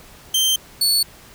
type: tone pair in turn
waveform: sawtooth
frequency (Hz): 3136 / 4435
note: G7 / C#8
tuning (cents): 0 / 0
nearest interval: tritone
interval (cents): 600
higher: second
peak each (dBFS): -12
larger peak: neither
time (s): 0.34-0.56 / 0.81-1.03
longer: neither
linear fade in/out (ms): 5
effects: pink hiss -45 dBFS RMS until 1.34 s